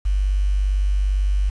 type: tone with quantisation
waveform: sine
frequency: 48.84 Hz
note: G1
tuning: 6 cents flat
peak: -16 dBFS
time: 0.05-1.5 s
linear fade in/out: 10 ms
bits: 7
effects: resampled to 22050 Hz